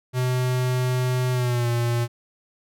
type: tone with pitch glide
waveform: square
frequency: 126.6 to 118.81 Hz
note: B2 to A#2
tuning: +43 to +33 cents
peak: -21 dBFS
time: 0.13-2.08 s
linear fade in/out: 50 ms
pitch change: -110 cents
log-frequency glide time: 1.32-1.68 s
effects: none